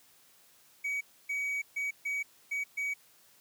triangle tone bursts at uneven times, 2264 Hz, C#7, 36 cents sharp, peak -29 dBFS, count 6, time 0.84-1.01 / 1.29-1.62 / 1.76-1.91 / 2.05-2.23 / 2.51-2.64 / 2.77-2.94 s, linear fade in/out 10 ms, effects white hiss -62 dBFS RMS until 3.4 s + high-pass 80 Hz 12 dB/octave

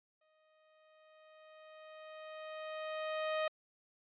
sawtooth tone with exponential growth, 624 Hz, D#5, 5 cents sharp, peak -28 dBFS, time 0.21-3.48 s, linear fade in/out 5 ms, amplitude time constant 710 ms, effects resampled to 8000 Hz

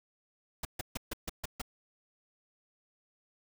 pink noise bursts, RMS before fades -36 dBFS, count 7, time 0.63-1.617 s, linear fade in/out 5 ms, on 21 ms, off 140 ms, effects none

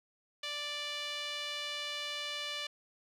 sawtooth tone with band-pass filter, 587 Hz, D5, 1 cent flat, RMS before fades -39 dBFS, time 0.43-2.67 s, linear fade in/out 5 ms, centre 3300 Hz, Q 2.1, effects none

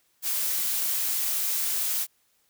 blue noise, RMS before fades -27 dBFS, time 0.22-2.07 s, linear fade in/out 50 ms, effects white hiss -68 dBFS RMS until 2.49 s

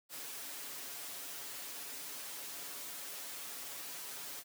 white noise with comb filter, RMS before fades -45 dBFS, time 0.09-4.44 s, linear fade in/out 50 ms, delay 7.1 ms, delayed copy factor +0.75, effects high-pass 200 Hz 12 dB/octave

